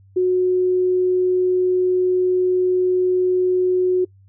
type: tone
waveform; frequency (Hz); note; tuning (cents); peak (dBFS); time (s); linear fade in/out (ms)
sine; 366.1; F#4; -18; -14; 0.16-4.05; 10
effects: noise-tail reverb RT60 0.1 s tail -23 dB re dry + added 97 Hz sine -47 dBFS peak until 4.28 s